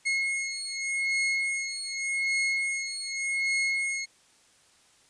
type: beating tone pair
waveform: 40% pulse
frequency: 2164 / 2164.85 Hz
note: C#7 / C#7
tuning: -42 / -42 cents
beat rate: 0.85 Hz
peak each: -29 dBFS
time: 0.05-4.06 s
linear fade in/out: 20 ms
effects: white hiss -61 dBFS RMS until 5.09 s + resampled to 22050 Hz